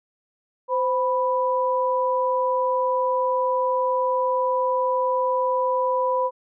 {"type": "tone pair together", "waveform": "sine", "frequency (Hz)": [516.4, 987.8], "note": ["C5", "B5"], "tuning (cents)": [-23, 0], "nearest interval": "major seventh", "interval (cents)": 1123, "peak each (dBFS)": -22, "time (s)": [0.68, 6.31], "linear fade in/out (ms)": 50, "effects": []}